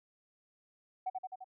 sine tone with echo, 750 Hz, F#5, 23 cents sharp, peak -31 dBFS, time 1.06-1.1 s, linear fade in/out 10 ms, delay 86 ms, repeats 4, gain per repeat -3 dB, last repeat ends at 1.444 s, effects tanh soft clip ceiling -27 dBFS

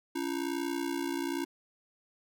square ring-modulated tone, 311.1 Hz, D#4, in tune, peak -29 dBFS, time 0.15-1.45 s, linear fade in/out 10 ms, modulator 30.5 Hz, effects none

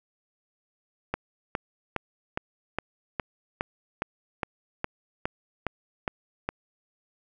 click train, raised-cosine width 0.5 ms, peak -12 dBFS, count 14, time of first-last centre 1.14-6.49 s, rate 2.43 Hz, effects none

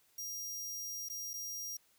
sawtooth tone with dropouts, 5700 Hz, F8, 34 cents sharp, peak -37 dBFS, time 0.18-1.77 s, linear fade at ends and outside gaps 5 ms, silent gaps 1.087-1.098 / 1.334-1.338 s, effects white hiss -70 dBFS RMS until 1.98 s

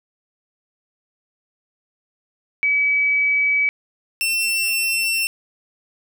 sine / sawtooth tone pair in turn, 2284 / 2699 Hz, D7 / E7, -49 / +40 cents, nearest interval minor third, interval 289 cents, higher second, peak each -15 dBFS, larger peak neither, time 2.63-3.69 / 4.21-5.27 s, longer neither, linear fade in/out 0 ms, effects none

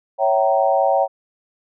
sine chord, C# diminished seventh, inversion none, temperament equal with one note detuned, 554.4 / 659.3 / 768.7 / 932.3 Hz, C#5 / E5 / G5 / Bb5, 0 / 0 / -34 / 0 cents, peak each -18 / -20 / -18 / -24 dBFS, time 0.18-1.08 s, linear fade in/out 50 ms, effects none

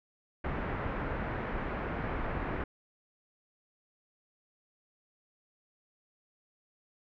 pink low-pass noise, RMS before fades -35 dBFS, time 0.44-2.64 s, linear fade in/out 5 ms, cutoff 2000 Hz, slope 24 dB/octave, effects none

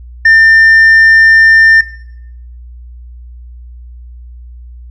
sine tone with tanh clipping, 1800 Hz, A6, 39 cents sharp, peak -3 dBFS, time 0.25-1.81 s, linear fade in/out 5 ms, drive 2 dB, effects noise-tail reverb RT60 0.8 s tail -19 dB re dry + added 60 Hz sine -28 dBFS peak until 4.9 s

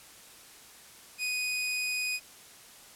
sawtooth tone, 2489 Hz, D#7, in tune, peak -26 dBFS, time 1.18-2.2 s, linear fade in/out 50 ms, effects white hiss -52 dBFS RMS until 2.95 s + low-pass 12000 Hz 12 dB/octave

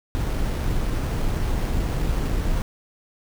brown noise with sample-and-hold, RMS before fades -23 dBFS, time 0.15-2.62 s, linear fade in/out 0 ms, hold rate 7350 Hz, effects none

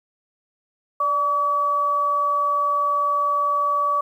sine tone pair together, 587.3 / 1141.2 Hz, D5 / C#6, 0 / +50 cents, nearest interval octave, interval 1150 cents, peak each -29 / -18 dBFS, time 1-4.01 s, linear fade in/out 5 ms, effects 9-bit

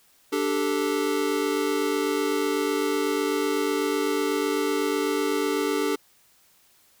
square chord, D suspended fourth, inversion none, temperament equal, 293.7 / 392 / 440 Hz, D4 / G4 / A4, 0 / 0 / 0 cents, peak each -28 dBFS, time 0.32-5.96 s, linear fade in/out 10 ms, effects white hiss -60 dBFS RMS until 7 s

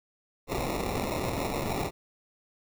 blue noise with sample-and-hold, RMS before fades -31 dBFS, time 0.47-1.91 s, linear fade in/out 50 ms, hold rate 1575 Hz, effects none

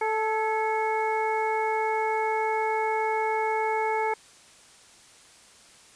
harmonic tone with a mistuned harmonic, 438.3 Hz, A4, 7 cents flat, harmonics 1 / 2 / 3 / 4 / 5, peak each -28 / -26 / -38 / -38 / -33 dBFS, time 0.01-4.14 s, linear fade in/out 5 ms, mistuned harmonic 4, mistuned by -65 cents, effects white hiss -53 dBFS RMS until 5.95 s + resampled to 22050 Hz

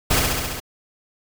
pink noise with echo, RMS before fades -18 dBFS, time 0.1-0.2 s, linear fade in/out 10 ms, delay 67 ms, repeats 6, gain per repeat -2 dB, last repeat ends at 0.602 s, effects none

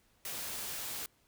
white noise, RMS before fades -40 dBFS, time 0.25-1.06 s, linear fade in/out 2 ms, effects pink hiss -70 dBFS RMS until 1.27 s

